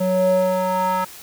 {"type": "tone with band-pass filter sweep", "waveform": "square", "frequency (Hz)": 185, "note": "F#3", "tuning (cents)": 0, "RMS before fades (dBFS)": -19, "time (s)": [0, 1.05], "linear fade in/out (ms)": 10, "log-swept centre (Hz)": [420, 1100], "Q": 3.4, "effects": ["white hiss -40 dBFS RMS until 1.22 s"]}